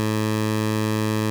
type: tone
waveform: 15% pulse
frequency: 108.2 Hz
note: A2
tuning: 29 cents flat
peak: -14 dBFS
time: 0-1.3 s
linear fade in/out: 0 ms
effects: none